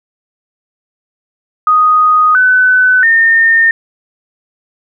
sine tone with pitch steps, 1244.5 / 1505.8 / 1822.1 Hz, D#6 / F#6 / A#6, 0 / +30 / -40 cents, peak -5 dBFS, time 1.67-3.71 s, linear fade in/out 2 ms, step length 680 ms, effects none

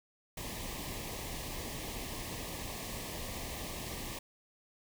pink band-stop noise, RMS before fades -41 dBFS, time 0.37-4.19 s, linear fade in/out 5 ms, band 1200 to 1700 Hz, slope 96 dB/octave, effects none

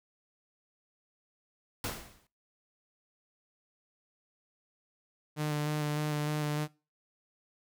pink noise with exponential decay, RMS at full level -32 dBFS, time 1.84-2.27 s, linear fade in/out 2 ms, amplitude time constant 93 ms
sawtooth tone with vibrato, 150 Hz, D3, 37 cents sharp, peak -26 dBFS, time 5.36-6.68 s, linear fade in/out 50 ms, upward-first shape square, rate 3.3 Hz, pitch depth 14 cents each way
effects noise-tail reverb RT60 0.3 s tail -21 dB re dry

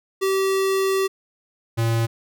square tone pair in turn, 385.6 / 114.64 Hz, G4 / A#2, -28 / -28 cents, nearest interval octave + major sixth, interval 2100 cents, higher first, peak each -19 dBFS, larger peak neither, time 0.21-1.08 / 1.77-2.07 s, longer first, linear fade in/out 20 ms, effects none

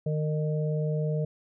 harmonic tone, 153.1 Hz, D#3, 28 cents flat, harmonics 1 / 3 / 4, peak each -26 / -33 / -36 dBFS, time 0.06-1.25 s, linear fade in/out 5 ms, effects none

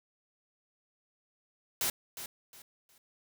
white noise with echo, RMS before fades -31 dBFS, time 1.81-1.9 s, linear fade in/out 2 ms, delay 360 ms, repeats 3, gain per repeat -11 dB, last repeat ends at 2.98 s, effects none

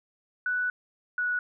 sine tone pair in turn, 1483 / 1468.5 Hz, F#6 / F#6, +4 / -13 cents, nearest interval unison, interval 17 cents, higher first, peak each -25 dBFS, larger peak neither, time 0.46-0.7 / 1.18-1.39 s, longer first, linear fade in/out 2 ms, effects none

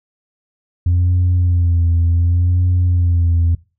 sine tone with vibrato, 87 Hz, F2, 6 cents flat, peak -9 dBFS, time 0.86-3.55 s, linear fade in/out 5 ms, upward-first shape sine, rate 0.68 Hz, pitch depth 54 cents each way, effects noise-tail reverb RT60 0.3 s tail -22 dB re dry + tanh soft clip ceiling -9 dBFS

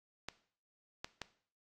clicks, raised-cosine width 0.2 ms, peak -22 dBFS, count 3, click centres 0.286 / 1.045 / 1.217 s, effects noise-tail reverb RT60 0.5 s tail -17 dB re dry + AAC 48 kbps

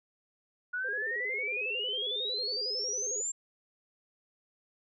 sine exponential sweep, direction up, 1445 to 7459 Hz, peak -31 dBFS, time 0.73-3.32 s, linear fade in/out 10 ms
sine tone with vibrato, 458.5 Hz, A#4, 29 cents flat, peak -40 dBFS, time 0.84-3.22 s, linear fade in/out 10 ms, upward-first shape square, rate 11 Hz, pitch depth 170 cents each way
effects none

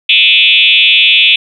sine tone with frequency modulation, 3000 Hz, F#7, 23 cents sharp, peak -4 dBFS, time 0.09-1.36 s, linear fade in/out 5 ms, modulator 180 Hz, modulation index 3.4, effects 7-bit

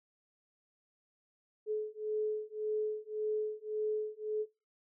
sine beating tone pair, 427.4 / 429.2 Hz, G#4 / A4, +50 / -43 cents, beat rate 1.8 Hz, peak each -36 / -36 dBFS, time 1.66-4.46 s, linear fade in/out 50 ms, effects noise-tail reverb RT60 0.3 s tail -22 dB re dry

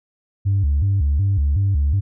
sine tone with vibrato, 84 Hz, E2, 33 cents sharp, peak -13 dBFS, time 0.45-2.01 s, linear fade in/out 20 ms, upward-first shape square, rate 2.7 Hz, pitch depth 280 cents each way, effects tanh soft clip ceiling -12 dBFS

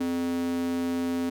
square tone with high-pass filter, 86 Hz, F2, 26 cents flat, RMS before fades -28 dBFS, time 0-1.3 s, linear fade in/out 10 ms, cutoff 290 Hz, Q 8.5, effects none

